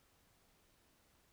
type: silence
effects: pink hiss -72 dBFS RMS until 1.32 s